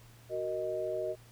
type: chord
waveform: sine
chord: D# minor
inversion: first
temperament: just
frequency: 373.4 / 466.7 / 622.3 Hz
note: F#4 / A#4 / D#5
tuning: +16 / +2 / 0 cents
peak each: -37 / -39 / -34 dBFS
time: 0.29-1.16 s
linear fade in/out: 50 ms
effects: added 117 Hz sine -55 dBFS peak until 1.31 s + pink hiss -60 dBFS RMS until 1.31 s